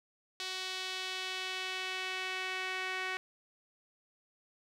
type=tone with band-pass filter sweep; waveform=sawtooth; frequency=373.7 Hz; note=F#4; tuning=17 cents sharp; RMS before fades=-38 dBFS; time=0.4-3.17 s; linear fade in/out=0 ms; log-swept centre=3900 to 2100 Hz; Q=1.7; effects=none